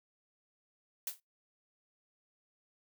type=noise with exponential decay; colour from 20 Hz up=blue; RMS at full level=-33 dBFS; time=1.07-1.2 s; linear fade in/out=2 ms; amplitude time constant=28 ms; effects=noise-tail reverb RT60 0.2 s tail -26 dB re dry

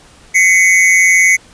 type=tone pair together; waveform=square; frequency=2036 / 2217 Hz; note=C7 / C#7; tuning=-48 / 0 cents; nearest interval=minor second; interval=148 cents; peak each=-10 dBFS; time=0.34-1.37 s; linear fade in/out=20 ms; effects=pink hiss -43 dBFS RMS until 1.53 s + resampled to 22050 Hz

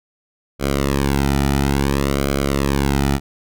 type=tone with flanger; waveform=sawtooth; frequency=69.3 Hz; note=C#2; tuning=in tune; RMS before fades=-18 dBFS; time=0.59-3.2 s; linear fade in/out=50 ms; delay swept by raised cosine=1.1 to 1.87 ms; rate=0.58 Hz; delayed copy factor=-0.95; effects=none

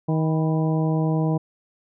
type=harmonic tone with a mistuned harmonic; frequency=158.2 Hz; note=D#3; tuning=29 cents sharp; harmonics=1 / 2 / 3 / 4 / 5 / 6; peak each=-20 / -26 / -30 / -32 / -34 / -36 dBFS; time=0.08-1.38 s; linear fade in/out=10 ms; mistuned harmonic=6; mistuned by=+61 cents; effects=none

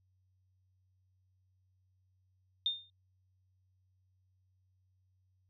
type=tone with exponential decay; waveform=sine; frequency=3635 Hz; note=A#7; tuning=44 cents flat; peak=-26 dBFS; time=2.66-2.9 s; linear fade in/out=1 ms; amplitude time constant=51 ms; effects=added 93 Hz sine -70 dBFS peak until 5.49 s

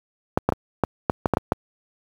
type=clicks; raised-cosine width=1 ms; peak=-3 dBFS; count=9; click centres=0.375 / 0.49 / 0.523 / 0.837 / 1.098 / 1.258 / 1.337 / 1.371 / 1.521 s; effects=high-pass 60 Hz 12 dB/octave + 7-bit

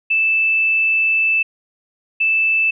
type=tone pair in turn; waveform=sine; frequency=2637 / 2637 Hz; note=E7 / E7; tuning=0 / 0 cents; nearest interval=unison; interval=0 cents; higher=neither; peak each=-13 dBFS; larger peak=neither; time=0.1-1.43 / 2.2-2.71 s; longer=first; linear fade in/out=10 ms; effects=none

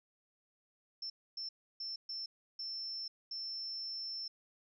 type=tone bursts at uneven times; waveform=sine; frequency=5350 Hz; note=E8; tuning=25 cents sharp; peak=-39 dBFS; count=6; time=1.02-1.1 / 1.37-1.49 / 1.8-1.96 / 2.09-2.26 / 2.59-3.08 / 3.31-4.28 s; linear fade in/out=5 ms; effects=none

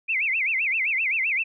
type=tone with vibrato; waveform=sine; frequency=2349 Hz; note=D7; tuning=in tune; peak=-21 dBFS; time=0.08-1.44 s; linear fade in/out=20 ms; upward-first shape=sine; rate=7.7 Hz; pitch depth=250 cents each way; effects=none

